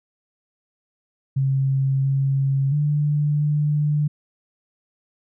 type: tone with pitch steps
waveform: sine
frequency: 135.2 / 136.6 / 147.8 / 148.7 Hz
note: C#3 / C#3 / D3 / D3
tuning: -43 / -25 / +11 / +22 cents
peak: -17 dBFS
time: 1.36-4.08 s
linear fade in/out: 10 ms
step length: 680 ms
effects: none